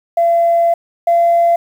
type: tone pair in turn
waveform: sine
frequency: 680 / 683.5 Hz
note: F5 / F5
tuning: -46 / -37 cents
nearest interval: unison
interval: 9 cents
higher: second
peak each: -8 / -7 dBFS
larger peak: second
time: 0.17-0.74 / 1.07-1.56 s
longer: first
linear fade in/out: 5 ms
effects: tanh soft clip ceiling -5 dBFS + 7-bit